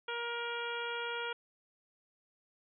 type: harmonic tone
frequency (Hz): 472.1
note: A#4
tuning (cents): +22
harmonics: 1 / 2 / 3 / 4 / 5 / 6 / 7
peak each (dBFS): -41 / -42 / -40 / -49 / -45 / -47 / -45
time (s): 0.08-1.33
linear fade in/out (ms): 5
effects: none